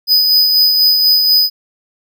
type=tone with tremolo; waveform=square; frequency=4992 Hz; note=D#8; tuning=5 cents sharp; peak=-7 dBFS; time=0.07-1.5 s; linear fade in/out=50 ms; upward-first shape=sine; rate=4.1 Hz; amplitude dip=35%; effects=none